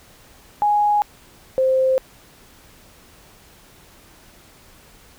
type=tone pair in turn; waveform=sine; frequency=830.6 / 523.2 Hz; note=G#5 / C5; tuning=0 / 0 cents; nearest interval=minor sixth; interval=800 cents; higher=first; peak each=-14 dBFS; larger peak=neither; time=0.62-1.02 / 1.58-1.98 s; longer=neither; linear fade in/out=0 ms; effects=pink hiss -49 dBFS RMS until 5.18 s